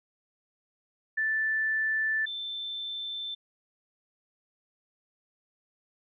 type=tone pair in turn; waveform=sine; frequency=1760 / 3544 Hz; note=A6 / A7; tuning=0 / +12 cents; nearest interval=octave; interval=1212 cents; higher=second; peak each=-25 / -33 dBFS; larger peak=first; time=1.17-2.26 / 2.26-3.35 s; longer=neither; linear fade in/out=10 ms; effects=none